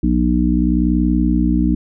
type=harmonic tone; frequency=60.8 Hz; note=B1; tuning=26 cents flat; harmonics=1 / 3 / 4 / 5; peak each=-18 / -18 / -18 / -18 dBFS; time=0.03-1.75 s; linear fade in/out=5 ms; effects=none